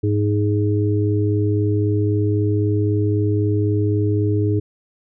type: harmonic tone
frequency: 103.83 Hz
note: G#2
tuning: in tune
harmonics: 1 / 3 / 4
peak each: -17 / -22 / -23 dBFS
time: 0.03-4.6 s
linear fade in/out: 10 ms
effects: none